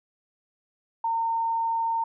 sine tone, 913 Hz, A#5, 36 cents flat, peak -23 dBFS, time 1.04-2.04 s, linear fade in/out 5 ms, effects none

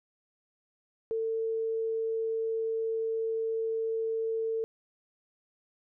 sine tone, 448.6 Hz, A4, 34 cents sharp, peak -28 dBFS, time 1.11-4.64 s, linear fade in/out 0 ms, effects none

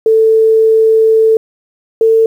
sine tone pair in turn, 443.3 / 448.2 Hz, A4 / A4, +13 / +32 cents, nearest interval unison, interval 19 cents, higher second, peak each -5 dBFS, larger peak neither, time 0.06-1.37 / 2.01-2.26 s, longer first, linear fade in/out 2 ms, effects 7-bit

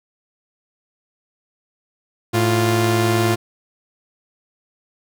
sawtooth tone pair together, 109.88 / 349.1 Hz, A2 / F4, -2 / -1 cents, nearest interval octave + minor sixth, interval 2001 cents, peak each -14 dBFS, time 2.33-3.36 s, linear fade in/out 20 ms, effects none

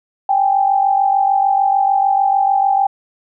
sine tone pair together, 784 / 830.7 Hz, G5 / G#5, 0 / 0 cents, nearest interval minor second, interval 100 cents, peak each -12 / -18 dBFS, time 0.29-2.87 s, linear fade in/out 5 ms, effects none

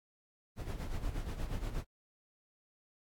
brown noise with tremolo, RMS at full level -35 dBFS, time 0.56-1.85 s, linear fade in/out 50 ms, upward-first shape sine, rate 8.4 Hz, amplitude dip 65%, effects AAC 64 kbps

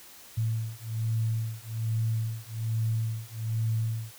sine beating tone pair, 111.5 / 112.7 Hz, A2 / A2, +23 / +42 cents, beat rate 1.2 Hz, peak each -30 dBFS, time 0.37-4.12 s, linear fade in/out 10 ms, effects white hiss -50 dBFS RMS until 4.18 s

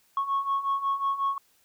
sine beating tone pair, 1098 / 1103.5 Hz, C#6 / C#6, -17 / -8 cents, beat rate 5.5 Hz, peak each -29 / -25 dBFS, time 0.17-1.38 s, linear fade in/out 2 ms, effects tanh soft clip ceiling -20 dBFS + white hiss -65 dBFS RMS until 1.64 s

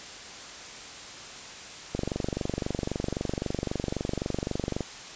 click train, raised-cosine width 2 ms, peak -15 dBFS, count 69, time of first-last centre 1.95-4.807 s, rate 23.8 Hz, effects white hiss -42 dBFS RMS until 5.15 s + resampled to 16000 Hz

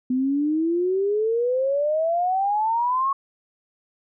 sine exponential sweep, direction up, 250 to 1111 Hz, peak -19 dBFS, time 0.1-3.13 s, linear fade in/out 5 ms, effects none

